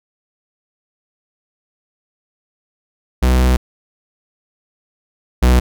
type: tone pair in turn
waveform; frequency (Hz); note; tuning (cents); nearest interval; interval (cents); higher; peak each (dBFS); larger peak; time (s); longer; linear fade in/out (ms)
45% pulse; 63.1 / 62.2; B1 / B1; +38 / +13; unison; 25; first; -10 / -8; second; 3.22-3.57 / 5.42-5.6; first; 10
effects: none